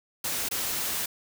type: noise with dropouts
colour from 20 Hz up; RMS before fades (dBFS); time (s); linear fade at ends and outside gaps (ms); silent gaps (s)
white; -30; 0.24-1.06; 5; 0.488-0.511
effects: none